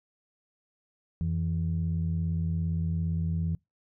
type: tone pair together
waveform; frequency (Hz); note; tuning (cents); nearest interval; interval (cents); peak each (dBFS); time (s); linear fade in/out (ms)
sine; 87.31 / 164.82; F2 / E3; 0 / 0; major seventh; 1100; -28; 1.21-3.55; 0
effects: noise-tail reverb RT60 0.2 s tail -26 dB re dry + tanh soft clip ceiling -20 dBFS